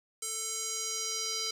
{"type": "tone with band-pass filter sweep", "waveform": "square", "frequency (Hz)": 442.8, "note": "A4", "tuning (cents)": 11, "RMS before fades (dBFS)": -35, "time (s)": [0.22, 1.51], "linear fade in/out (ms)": 5, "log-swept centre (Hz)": [8200, 5000], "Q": 3, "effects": ["10-bit"]}